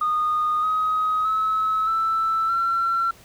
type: tone with pitch steps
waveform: sine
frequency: 1231 / 1261.2 / 1292.2 / 1323.9 / 1356.4 Hz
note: D#6 / D#6 / E6 / E6 / E6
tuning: -19 / +23 / -35 / +7 / +49 cents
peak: -18 dBFS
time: 0.01-3.11 s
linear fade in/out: 5 ms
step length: 620 ms
effects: tanh soft clip ceiling -15 dBFS + pink hiss -50 dBFS RMS until 3.24 s